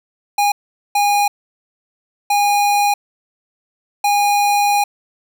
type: tone bursts at uneven times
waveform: square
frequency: 818 Hz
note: G#5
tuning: 26 cents flat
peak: -13 dBFS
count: 4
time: 0.38-0.52 / 0.95-1.28 / 2.3-2.94 / 4.04-4.84 s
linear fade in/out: 5 ms
effects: 9-bit